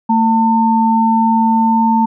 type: tone pair together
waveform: sine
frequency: 224.9 / 899.6 Hz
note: A3 / A5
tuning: +38 / +38 cents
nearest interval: 2 octaves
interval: 2400 cents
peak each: -12 dBFS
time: 0.09-2.06 s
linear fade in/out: 10 ms
effects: none